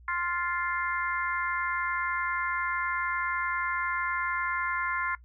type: harmonic tone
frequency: 349.6 Hz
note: F4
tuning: 2 cents sharp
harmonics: 3 / 4 / 5 / 6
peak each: -32 / -33 / -34 / -35 dBFS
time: 0.08-5.15 s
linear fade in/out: 2 ms
effects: noise-tail reverb RT60 0.1 s tail -19 dB re dry + added 60 Hz sine -50 dBFS peak until 5.24 s